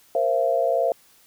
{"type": "tone cluster", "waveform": "sine", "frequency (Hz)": [471.9, 533, 675], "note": ["A#4", "C5", "E5"], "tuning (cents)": [21, 32, 41], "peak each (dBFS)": [-26, -23, -21], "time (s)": [0.15, 0.92], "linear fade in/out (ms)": 2, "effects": ["white hiss -56 dBFS RMS until 1.26 s"]}